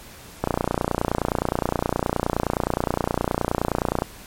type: click train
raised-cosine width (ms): 1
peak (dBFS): -6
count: 107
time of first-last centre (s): 0.44-4.021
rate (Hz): 29.6
effects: pink hiss -43 dBFS RMS until 4.26 s + MP3 64 kbps